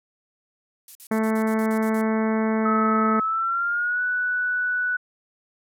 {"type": "noise bursts", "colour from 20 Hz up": "violet", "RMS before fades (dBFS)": -38, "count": 10, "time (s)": [0.88, 2.014], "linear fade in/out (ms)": 2, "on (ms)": 72, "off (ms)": 46}
{"type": "harmonic tone", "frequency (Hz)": 220, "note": "A3", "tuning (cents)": 0, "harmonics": [1, 2, 3, 4, 5, 6, 7, 8, 9, 10], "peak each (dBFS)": [-21, -27, -31, -33, -35, -37, -38, -39, -40, -41], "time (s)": [1.11, 3.2], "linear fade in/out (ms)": 5}
{"type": "tone with pitch glide", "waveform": "sine", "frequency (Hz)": [1290, 1481.8], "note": ["E6", "F#6"], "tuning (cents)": [-38, 2], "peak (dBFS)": -21, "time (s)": [2.65, 4.97], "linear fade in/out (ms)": 10, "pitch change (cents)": 240, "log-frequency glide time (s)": [3.19, 4.02]}
{"effects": ["low-pass 12000 Hz 12 dB/octave"]}